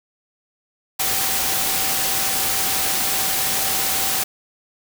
sine tone in noise, 771 Hz, G5, 29 cents flat, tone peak -32 dBFS, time 0.99-4.24 s, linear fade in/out 10 ms, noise white, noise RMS -21 dBFS, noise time 0.99-4.24 s, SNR -14 dB, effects none

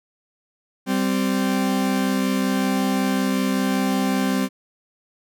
40% pulse tone pair together, 195 / 260.3 Hz, G3 / C4, -9 / -9 cents, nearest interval perfect fourth, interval 500 cents, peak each -21 dBFS, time 0.86-4.49 s, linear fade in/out 50 ms, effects none

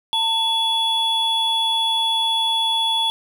triangle tone pair together, 898 / 3394 Hz, A5 / G#7, +35 / +37 cents, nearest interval octave + major seventh, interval 2302 cents, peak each -21 / -17 dBFS, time 0.13-3.1 s, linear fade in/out 0 ms, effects none

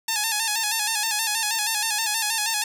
5% pulse tone with vibrato, 870 Hz, A5, 20 cents flat, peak -10 dBFS, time 0.08-2.64 s, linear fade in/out 5 ms, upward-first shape square, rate 6.3 Hz, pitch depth 62 cents each way, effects none

